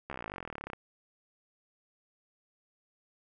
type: slowing click train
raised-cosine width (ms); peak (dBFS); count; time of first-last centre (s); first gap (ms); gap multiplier
0.5; -24; 30; 0.1-0.733; 14; 1.03
effects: none